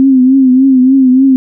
sine tone with vibrato, 261.6 Hz, C4, in tune, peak -3 dBFS, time 0-1.36 s, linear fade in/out 0 ms, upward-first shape triangle, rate 3.4 Hz, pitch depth 76 cents each way, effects none

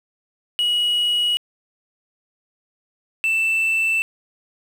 sine tone pair in turn, 2912 / 2659 Hz, F#7 / E7, -28 / +14 cents, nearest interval major second, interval 158 cents, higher first, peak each -14 dBFS, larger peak neither, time 0.59-1.37 / 3.24-4.02 s, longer neither, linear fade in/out 0 ms, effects tanh soft clip ceiling -16 dBFS + 7-bit

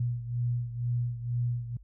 sine beating tone pair, 120 / 122.1 Hz, B2 / B2, -49 / -19 cents, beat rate 2.1 Hz, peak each -29 / -34 dBFS, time 0-1.77 s, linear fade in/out 5 ms, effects added 50 Hz sine -50 dBFS peak until 1.83 s

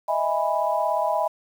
sine chord, E major seventh, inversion third, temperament equal with one note detuned, 622.3 / 659.3 / 823.9 / 987.8 Hz, D#5 / E5 / G#5 / B5, 0 / 0 / -14 / 0 cents, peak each -26 dBFS, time 0.08-1.28 s, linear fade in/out 10 ms, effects 8-bit

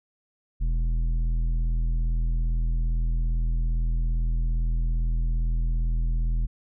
triangle tone with tanh clipping, 41.2 Hz, E1, in tune, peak -23 dBFS, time 0.6-6.47 s, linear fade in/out 20 ms, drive 13 dB, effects none

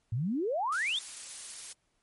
sine exponential sweep, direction up, 103.4 to 3729 Hz, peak -28 dBFS, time 0.12-0.99 s, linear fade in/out 5 ms
blue noise, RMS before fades -40 dBFS, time 0.72-1.73 s, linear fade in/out 5 ms
effects pink hiss -75 dBFS RMS until 2.02 s + MP3 48 kbps

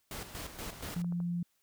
pink noise with tremolo, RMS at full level -41 dBFS, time 0.11-1.02 s, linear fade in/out 2 ms, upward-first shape square, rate 4.2 Hz, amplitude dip 60%
click train, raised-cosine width 1 ms, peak -36 dBFS, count 7, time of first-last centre 0.73-1.202 s, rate 12.7 Hz
sine tone, 173.5 Hz, F3, 11 cents flat, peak -31 dBFS, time 0.96-1.43 s, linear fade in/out 5 ms
effects white hiss -75 dBFS RMS until 1.62 s

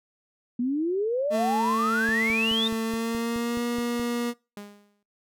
sine exponential sweep, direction up, 235.1 to 3700 Hz, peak -23 dBFS, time 0.59-2.68 s, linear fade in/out 5 ms
30% pulse tone with pitch glide, 224 to 238.7 Hz, A3 to A#3, +31 to +41 cents, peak -23 dBFS, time 1.3-4.34 s, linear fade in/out 50 ms, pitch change +110 cents, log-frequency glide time 2.81-3.62 s
click train, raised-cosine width 3 ms, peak -26 dBFS, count 10, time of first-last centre 2.09-3.997 s, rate 4.72 Hz
sawtooth tone with exponential decay, 204.7 Hz, G#3, 25 cents flat, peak -31 dBFS, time 4.57-5.03 s, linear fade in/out 2 ms, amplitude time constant 100 ms
effects noise-tail reverb RT60 0.3 s tail -24 dB re dry

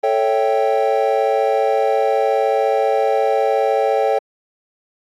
triangle chord, A dominant seventh, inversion none, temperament equal with one note detuned, 440 / 554.4 / 653.6 / 784 Hz, A4 / C#5 / E5 / G5, 0 / 0 / -15 / 0 cents, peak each -17 / -17 / -21 / -17 dBFS, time 0.03-4.19 s, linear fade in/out 10 ms, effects AAC 64 kbps

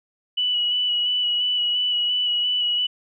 sine tone with vibrato, 2946 Hz, F#7, 8 cents flat, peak -19 dBFS, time 0.37-2.87 s, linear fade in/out 10 ms, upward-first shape square, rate 2.9 Hz, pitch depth 16 cents each way, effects none

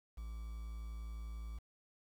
triangle tone with quantisation, 55.7 Hz, A1, 22 cents sharp, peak -40 dBFS, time 0.17-1.59 s, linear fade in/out 10 ms, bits 10, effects none

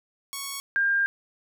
5% pulse / sine tone pair in turn, 1108.7 / 1602.5 Hz, C#6 / G6, 0 / +38 cents, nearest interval tritone, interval 638 cents, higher second, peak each -20 dBFS, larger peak neither, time 0.33-0.6 / 0.76-1.06 s, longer second, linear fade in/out 0 ms, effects none

